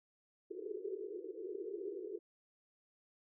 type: band-pass noise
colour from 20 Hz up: pink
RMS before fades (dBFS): -44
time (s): 0.5-2.19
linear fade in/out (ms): 10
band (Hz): 350 to 450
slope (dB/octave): 96
effects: none